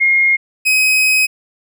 sine / 40% pulse tone pair in turn, 2140 / 2530 Hz, C7 / D#7, +38 / +28 cents, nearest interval minor third, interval 290 cents, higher second, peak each -9 dBFS, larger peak neither, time 0-0.37 / 0.65-1.27 s, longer second, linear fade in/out 20 ms, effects none

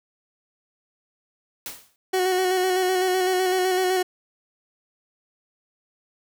white noise with exponential decay, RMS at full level -31 dBFS, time 1.66-1.96 s, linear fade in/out 1 ms, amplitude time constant 65 ms
30% pulse tone with vibrato, 370 Hz, F#4, in tune, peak -17 dBFS, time 2.13-4.03 s, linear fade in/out 10 ms, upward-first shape square, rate 7.9 Hz, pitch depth 24 cents each way
effects none

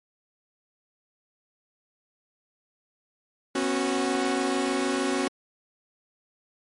sawtooth chord, B suspended second, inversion none, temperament equal with one note detuned, 246.9 / 273.5 / 370 Hz, B3 / C#4 / F#4, 0 / -23 / 0 cents, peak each -27 / -23 / -24 dBFS, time 3.55-5.28 s, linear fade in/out 5 ms, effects MP3 48 kbps

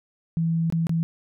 sine tone with dropouts, 164.8 Hz, E3, in tune, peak -20 dBFS, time 0.37-1.03 s, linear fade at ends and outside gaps 0 ms, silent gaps 0.701-0.724 / 0.869-0.894 s, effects none

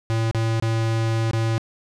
square tone with dropouts, 113 Hz, A2, 47 cents sharp, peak -20 dBFS, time 0.1-1.58 s, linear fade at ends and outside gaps 0 ms, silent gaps 0.312-0.347 / 0.599-0.624 / 1.311-1.333 s, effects low-pass 7000 Hz 12 dB/octave

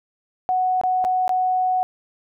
sine tone with dropouts, 740 Hz, F#5, in tune, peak -17 dBFS, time 0.49-1.83 s, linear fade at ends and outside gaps 0 ms, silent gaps 0.813-0.836 / 1.042-1.049 / 1.279-1.293 s, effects none

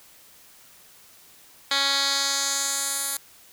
10% pulse tone with band-pass filter sweep, 277.3 Hz, C#4, 1 cent sharp, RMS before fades -25 dBFS, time 1.71-3.17 s, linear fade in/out 2 ms, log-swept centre 3500 to 11000 Hz, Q 1.8, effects white hiss -52 dBFS RMS until 3.52 s

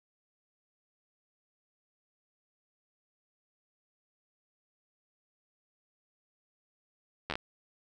slowing click train, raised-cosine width 0.3 ms, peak -17 dBFS, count 5, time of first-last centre 7.3-7.355 s, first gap 11 ms, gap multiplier 1.15, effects none

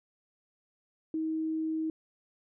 sine tone, 317.6 Hz, D#4, 36 cents sharp, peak -29 dBFS, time 1.14-1.9 s, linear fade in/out 2 ms, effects none

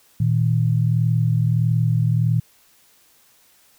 sine tone pair together, 116.54 / 158.11 Hz, A#2 / D#3, 0 / +28 cents, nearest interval perfect fourth, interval 528 cents, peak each -17 / -20 dBFS, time 0.2-2.4 s, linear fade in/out 5 ms, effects white hiss -56 dBFS RMS until 3.78 s

